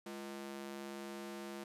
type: ring-modulated tone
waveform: sawtooth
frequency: 277.2 Hz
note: C#4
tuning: in tune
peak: -37 dBFS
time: 0.06-1.64 s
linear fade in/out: 5 ms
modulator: 69.5 Hz
effects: resampled to 32000 Hz + 13-bit